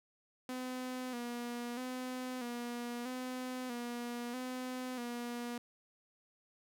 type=tone with vibrato; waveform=sawtooth; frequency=246.9 Hz; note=B3; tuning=in tune; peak=-35 dBFS; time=0.49-5.58 s; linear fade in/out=2 ms; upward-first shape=square; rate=0.78 Hz; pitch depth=50 cents each way; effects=none